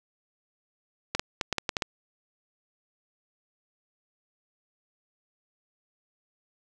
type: clicks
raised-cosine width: 0.2 ms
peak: -9 dBFS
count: 8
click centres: 1.15 / 1.195 / 1.412 / 1.527 / 1.583 / 1.692 / 1.768 / 1.822 s
effects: none